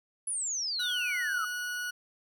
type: exponential sweep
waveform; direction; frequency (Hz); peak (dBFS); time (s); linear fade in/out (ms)
sine; down; 10390 to 1250; -30; 0.27-1.45; 5
type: tone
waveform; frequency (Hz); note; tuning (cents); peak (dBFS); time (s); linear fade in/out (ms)
40% pulse; 1464; F#6; -19; -32; 0.79-1.91; 10
effects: none